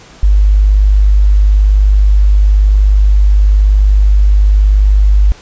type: tone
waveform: sine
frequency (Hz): 50.5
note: G#1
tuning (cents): -48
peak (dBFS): -4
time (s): 0.23-5.32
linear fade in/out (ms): 0
effects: pink hiss -38 dBFS RMS until 5.41 s + resampled to 16000 Hz